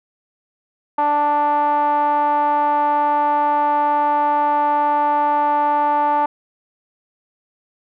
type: tone with low-pass filter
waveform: 5% pulse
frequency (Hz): 293.7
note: D4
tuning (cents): 0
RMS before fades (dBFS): -17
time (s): 0.98-6.26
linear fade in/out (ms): 5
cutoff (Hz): 930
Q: 6.5
effects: none